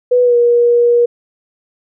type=tone with pitch glide; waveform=sine; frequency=493.9 to 477.4 Hz; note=B4 to A#4; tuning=0 to +41 cents; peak=-7 dBFS; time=0.11-1.06 s; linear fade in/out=10 ms; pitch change=-59 cents; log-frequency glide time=0.23-0.36 s; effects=none